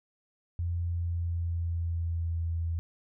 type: tone with pitch glide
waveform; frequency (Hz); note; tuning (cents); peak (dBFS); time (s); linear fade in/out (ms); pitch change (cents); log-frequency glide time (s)
sine; 86 to 83.36; F2 to E2; -26 to +20; -28; 0.59-2.79; 0; -54; 0.85-2.43
effects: none